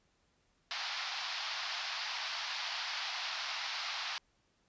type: band-pass noise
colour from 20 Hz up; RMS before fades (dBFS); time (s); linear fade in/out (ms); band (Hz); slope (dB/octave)
white; -39; 0.71-4.18; 0; 700 to 5200; 48
effects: pink hiss -74 dBFS RMS until 4.68 s + resampled to 16000 Hz